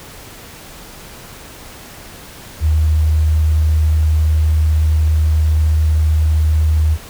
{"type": "tone", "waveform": "sine", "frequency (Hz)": 77.78, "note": "D#2", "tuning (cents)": 0, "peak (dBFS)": -10, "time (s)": [2.6, 6.98], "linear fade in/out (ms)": 50, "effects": ["pink hiss -36 dBFS RMS until 7.09 s"]}